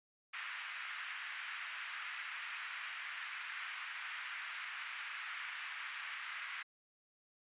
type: band-pass noise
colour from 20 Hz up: white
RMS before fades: -45 dBFS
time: 0.33-6.63 s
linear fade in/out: 10 ms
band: 1300 to 2500 Hz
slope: 24 dB/octave
effects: resampled to 8000 Hz